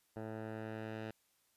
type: tone with low-pass filter sweep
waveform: 10% pulse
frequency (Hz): 110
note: A2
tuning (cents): 0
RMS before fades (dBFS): -44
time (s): 0.16-1.11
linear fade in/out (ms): 5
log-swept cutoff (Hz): 1100 to 3000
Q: 0.96
effects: white hiss -75 dBFS RMS until 1.56 s + resampled to 32000 Hz